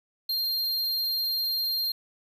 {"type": "tone", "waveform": "square", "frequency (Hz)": 4195, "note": "C8", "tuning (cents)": 4, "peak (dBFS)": -26, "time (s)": [0.29, 1.92], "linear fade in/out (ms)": 5, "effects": ["9-bit"]}